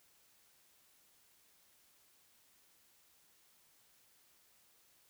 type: silence
effects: white hiss -69 dBFS RMS until 5.09 s